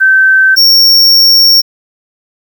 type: tone pair in turn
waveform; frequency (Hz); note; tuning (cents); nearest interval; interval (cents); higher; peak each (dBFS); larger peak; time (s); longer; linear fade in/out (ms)
sine / square; 1545 / 5506; G6 / F8; -26 / -25; octave + minor seventh; 2201; second; -3; neither; 0-0.56 / 0.56-1.62; second; 20
effects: 7-bit